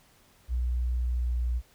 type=tone with pitch glide; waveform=sine; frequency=61.1 to 60.26 Hz; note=B1 to B1; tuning=-18 to -42 cents; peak=-25 dBFS; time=0.48-1.62 s; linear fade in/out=50 ms; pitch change=-24 cents; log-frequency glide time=1.03-1.46 s; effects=pink hiss -61 dBFS RMS until 1.74 s